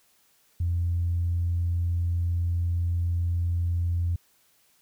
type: tone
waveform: sine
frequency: 86.2 Hz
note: F2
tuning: 22 cents flat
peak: -22 dBFS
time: 0.6-4.16 s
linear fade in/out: 5 ms
effects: tanh soft clip ceiling -18 dBFS + white hiss -64 dBFS RMS until 4.81 s